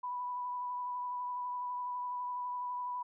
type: tone with vibrato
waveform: sine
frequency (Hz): 987.8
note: B5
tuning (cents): 0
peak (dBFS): -35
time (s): 0.03-3.03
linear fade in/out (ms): 10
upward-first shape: sine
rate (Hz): 12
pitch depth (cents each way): 15
effects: none